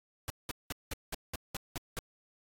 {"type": "noise bursts", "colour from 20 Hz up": "pink", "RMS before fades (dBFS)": -37, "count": 9, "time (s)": [0.28, 1.989], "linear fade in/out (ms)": 0, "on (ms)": 21, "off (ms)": 190, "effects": ["AAC 64 kbps"]}